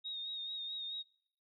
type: tone with vibrato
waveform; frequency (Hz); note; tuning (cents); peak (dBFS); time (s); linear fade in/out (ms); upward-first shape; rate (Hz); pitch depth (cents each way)
sine; 3729; A#7; 0; -39; 0.04-1.03; 20; sine; 4.6; 38
effects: noise-tail reverb RT60 0.7 s tail -26 dB re dry